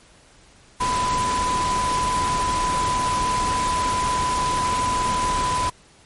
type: tone in noise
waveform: sine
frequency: 1000 Hz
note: B5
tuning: 21 cents sharp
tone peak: -20 dBFS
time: 0.8-5.7 s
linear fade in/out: 10 ms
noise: pink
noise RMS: -27 dBFS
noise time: 0.8-5.7 s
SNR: +4 dB
effects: pink hiss -52 dBFS RMS until 6.05 s + MP3 48 kbps